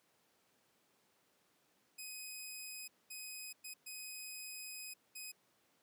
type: tone bursts at uneven times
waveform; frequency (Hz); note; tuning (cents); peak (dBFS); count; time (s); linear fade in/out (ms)
10% pulse; 2515; D#7; +18; -37; 5; 1.98-2.88 / 3.1-3.53 / 3.64-3.74 / 3.86-4.94 / 5.15-5.32; 10
effects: pink hiss -74 dBFS RMS until 5.82 s + high-pass 200 Hz 12 dB/octave